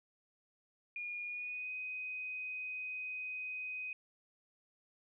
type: tone with pitch glide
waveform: sine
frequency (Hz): 2433 to 2507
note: D#7 to D#7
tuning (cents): -39 to +12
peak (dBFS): -39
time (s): 0.96-3.93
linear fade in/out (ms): 2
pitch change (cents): +51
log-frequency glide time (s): 1.26-1.71
effects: none